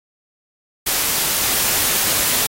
white noise, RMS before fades -18 dBFS, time 0.86-2.47 s, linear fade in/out 10 ms, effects AAC 48 kbps

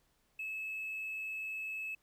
triangle tone with hard clipping, 2596 Hz, E7, 27 cents flat, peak -38 dBFS, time 0.39-1.95 s, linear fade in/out 5 ms, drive 4 dB, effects pink hiss -74 dBFS RMS until 2.02 s

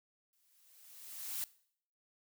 blue noise with exponential growth, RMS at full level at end -37 dBFS, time 0.33-1.44 s, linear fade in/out 0 ms, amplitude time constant 240 ms, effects noise-tail reverb RT60 0.6 s tail -20 dB re dry

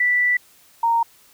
sine tone pair in turn, 1970 / 926.2 Hz, B6 / A#5, -5 / -11 cents, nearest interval octave + minor second, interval 1306 cents, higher first, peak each -15 dBFS, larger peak neither, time 0-0.37 / 0.83-1.03 s, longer first, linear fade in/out 5 ms, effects white hiss -53 dBFS RMS until 1.33 s

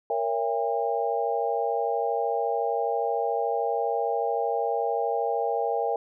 sine chord, A# diminished seventh, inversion none, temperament just, 466.2 / 559.4 / 671.3 / 805.5 Hz, A#4 / C#5 / E5 / G5, 0 / +16 / +31 / +47 cents, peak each -28 / -32 / -30 / -28 dBFS, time 0.1-5.96 s, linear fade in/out 2 ms, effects none

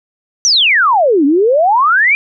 sine exponential two-way sweep, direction down then up, 6200 to 270 to 2432 Hz, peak -7 dBFS, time 0.45-2.15 s, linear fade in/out 0 ms, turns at 1.25 s, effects none

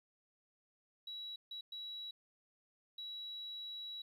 triangle tone bursts at uneven times, 3900 Hz, B7, 23 cents flat, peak -40 dBFS, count 4, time 1.07-1.36 / 1.51-1.61 / 1.72-2.11 / 2.98-4.02 s, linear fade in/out 5 ms, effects tanh soft clip ceiling -41 dBFS

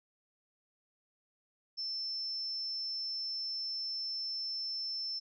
sine tone, 5320 Hz, E8, 15 cents sharp, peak -35 dBFS, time 1.77-5.2 s, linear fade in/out 20 ms, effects none

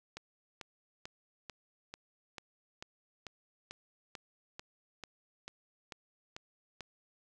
click train, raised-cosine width 0.2 ms, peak -26 dBFS, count 16, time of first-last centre 0.17-6.807 s, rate 2.26 Hz, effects none

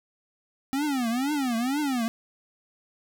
square tone with vibrato, 261.2 Hz, C4, 3 cents flat, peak -25 dBFS, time 0.73-2.08 s, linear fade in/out 0 ms, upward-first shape triangle, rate 2.1 Hz, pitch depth 280 cents each way, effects none

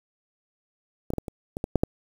clicks, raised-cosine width 2 ms, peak -17 / -13 / -14 / -20 / -18 / -14 / -6 / -7 dBFS, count 8, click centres 1.104 / 1.136 / 1.183 / 1.282 / 1.569 / 1.641 / 1.757 / 1.835 s, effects 7-bit

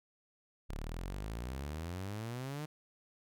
sawtooth exponential sweep, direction up, 34.07 to 155.56 Hz, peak -35 dBFS, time 0.69-2.66 s, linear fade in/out 10 ms, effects none

